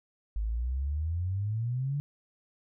sine exponential sweep, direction up, 50.8 to 146.83 Hz, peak -28 dBFS, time 0.36-2 s, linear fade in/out 0 ms, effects none

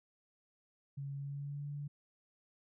sine tone with pitch glide, 139.5 to 144.5 Hz, C#3 to D3, +11 to -28 cents, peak -39 dBFS, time 0.97-1.88 s, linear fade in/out 10 ms, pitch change +61 cents, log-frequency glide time 1.15-1.67 s, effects none

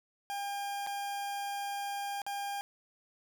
40% pulse tone with dropouts, 804 Hz, G5, 44 cents sharp, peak -34 dBFS, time 0.3-2.61 s, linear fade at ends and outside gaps 0 ms, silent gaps 0.865-0.871 / 2.218-2.265 s, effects 11-bit

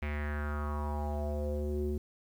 square tone with low-pass filter sweep, 74 Hz, D2, 14 cents sharp, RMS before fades -34 dBFS, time 0.02-1.98 s, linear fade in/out 5 ms, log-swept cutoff 2300 to 320 Hz, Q 4.8, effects 10-bit

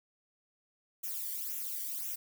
violet noise with flanger, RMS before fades -38 dBFS, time 1.03-2.16 s, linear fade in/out 10 ms, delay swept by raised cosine 0.21 to 0.78 ms, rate 1.9 Hz, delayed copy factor -0.85, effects none

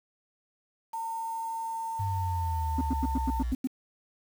sine tone with pitch glide, 908 to 898.6 Hz, A#5 to A5, -46 to +36 cents, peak -31 dBFS, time 0.93-3.43 s, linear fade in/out 10 ms, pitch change -18 cents, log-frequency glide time 1.13-2.85 s
sine exponential sweep, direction down, 100.7 to 58.27 Hz, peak -28 dBFS, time 1.99-3.54 s, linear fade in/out 10 ms
sine tone bursts, 259.8 Hz, C4, 12 cents flat, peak -24 dBFS, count 8, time 2.78-3.673 s, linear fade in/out 5 ms, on 32 ms, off 91 ms
effects tanh soft clip ceiling -19 dBFS + 8-bit

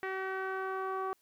sawtooth tone with low-pass filter sweep, 380.7 Hz, F#4, 49 cents sharp, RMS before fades -36 dBFS, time 0.03-1.13 s, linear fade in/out 0 ms, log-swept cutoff 1900 to 1100 Hz, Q 3.5, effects white hiss -72 dBFS RMS until 1.21 s

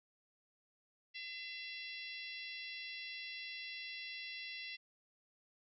harmonic tone, 677 Hz, E5, 46 cents sharp, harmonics 3 / 4 / 5 / 6 / 7 / 8, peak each -49 / -48 / -52 / -53 / -55 / -58 dBFS, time 1.14-4.77 s, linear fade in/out 20 ms, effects none

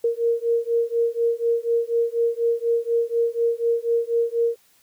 sine beating tone pair, 464 / 468.1 Hz, A#4 / A#4, -8 / +7 cents, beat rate 4.1 Hz, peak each -22 dBFS, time 0.04-4.56 s, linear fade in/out 5 ms, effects white hiss -59 dBFS RMS until 4.82 s

